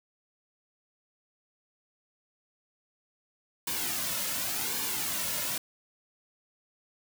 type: noise with flanger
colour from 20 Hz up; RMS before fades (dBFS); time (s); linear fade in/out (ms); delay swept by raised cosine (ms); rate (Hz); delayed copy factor
white; -32; 3.67-5.58; 5; 1.5 to 2.6; 0.89; -0.6
effects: none